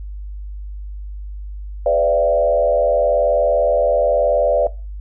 sine tone with frequency modulation, 586 Hz, D5, 4 cents flat, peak -12 dBFS, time 1.86-4.67 s, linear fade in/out 2 ms, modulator 80.9 Hz, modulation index 1.1, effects noise-tail reverb RT60 0.3 s tail -20 dB re dry + added 50 Hz sine -27 dBFS peak until 5 s

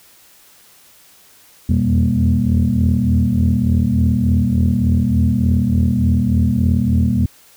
sine tone cluster, 82.4 / 85.8 / 123.2 / 199.3 / 237.7 Hz, E2 / F2 / B2 / G3 / A#3, 0 / -30 / -4 / +29 / +34 cents, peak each -18 dBFS, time 1.69-7.26 s, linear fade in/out 5 ms, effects tanh soft clip ceiling -4 dBFS + white hiss -48 dBFS RMS until 7.56 s

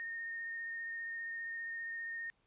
sine tone with vibrato, 1838 Hz, A#6, 25 cents flat, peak -39 dBFS, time 0-2.3 s, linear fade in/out 0 ms, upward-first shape sine, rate 15 Hz, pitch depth 14 cents each way, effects pink hiss -75 dBFS RMS until 2.46 s + resampled to 8000 Hz

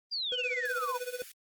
sine exponential sweep, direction down, 4900 to 932.3 Hz, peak -31 dBFS, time 0.11-0.98 s, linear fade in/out 20 ms
square tone with tremolo, 496.1 Hz, B4, 8 cents sharp, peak -33 dBFS, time 0.32-1.22 s, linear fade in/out 0 ms, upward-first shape sine, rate 16 Hz, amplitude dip 90%
white high-pass noise, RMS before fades -49 dBFS, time 0.43-1.32 s, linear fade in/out 5 ms, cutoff 1400 Hz, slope 48 dB/octave
effects Opus 24 kbps

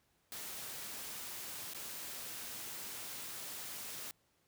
white noise with dropouts, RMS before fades -45 dBFS, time 0.32-4.11 s, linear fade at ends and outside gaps 0 ms, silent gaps 1.735-1.747 s, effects pink hiss -75 dBFS RMS until 4.47 s + high-pass 60 Hz 12 dB/octave

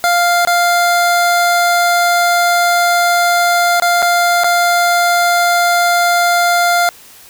25% pulse tone with dropouts, 698.5 Hz, F5, in tune, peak -6 dBFS, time 0.04-6.89 s, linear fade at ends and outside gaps 0 ms, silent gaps 0.45-0.473 / 3.799-3.822 / 4.021-4.026 / 4.436-4.443 s, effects white hiss -40 dBFS RMS until 7.29 s

